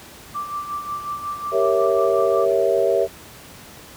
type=tone with tremolo; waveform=sine; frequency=1173 Hz; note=D6; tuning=2 cents flat; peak=-23 dBFS; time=0.34-2.46 s; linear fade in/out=20 ms; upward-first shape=sine; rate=5.5 Hz; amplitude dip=60%
type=chord; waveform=sine; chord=G diminished seventh; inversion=none; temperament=equal; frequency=392 / 466.2 / 554.4 / 659.3 Hz; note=G4 / Bb4 / Db5 / Fb5; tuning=0 / 0 / 0 / 0 cents; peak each=-21 dBFS; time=1.51-3.08 s; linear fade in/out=50 ms
effects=pink hiss -42 dBFS RMS until 3.96 s + high-pass 60 Hz 12 dB/octave